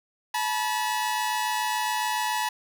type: tone pair together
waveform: sawtooth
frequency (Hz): 862.9 / 970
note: A5 / B5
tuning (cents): -34 / -31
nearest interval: major second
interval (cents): 203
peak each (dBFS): -24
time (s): 0.34-2.49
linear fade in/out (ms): 5
effects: none